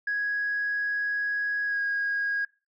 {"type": "tone with pitch glide", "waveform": "sine", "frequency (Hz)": [1661.2, 1640.2], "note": ["G#6", "G#6"], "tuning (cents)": [0, -22], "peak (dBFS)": -24, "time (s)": [0.07, 2.45], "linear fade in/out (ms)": 5, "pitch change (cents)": -22, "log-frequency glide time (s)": [1.66, 1.8], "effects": ["noise-tail reverb RT60 0.3 s tail -21 dB re dry", "tanh soft clip ceiling -21 dBFS"]}